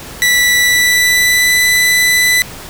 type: tone with pitch glide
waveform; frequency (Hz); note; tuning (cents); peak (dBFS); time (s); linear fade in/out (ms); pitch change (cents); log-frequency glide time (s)
sawtooth; 1966 to 1992.3; B6 to B6; -8 to +15; -5; 0.22-2.42; 0; +23; 0.6-1.57
effects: pink hiss -30 dBFS RMS until 2.69 s